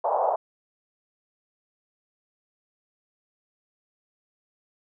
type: band-pass noise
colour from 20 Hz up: white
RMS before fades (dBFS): -24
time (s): 0.04-0.36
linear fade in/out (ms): 5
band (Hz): 520 to 930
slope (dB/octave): 48
effects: none